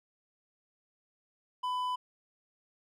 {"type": "tone with hard clipping", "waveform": "sine", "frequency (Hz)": 1000, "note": "B5", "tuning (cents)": 21, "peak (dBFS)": -32, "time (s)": [1.63, 1.96], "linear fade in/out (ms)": 10, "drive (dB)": 6, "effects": []}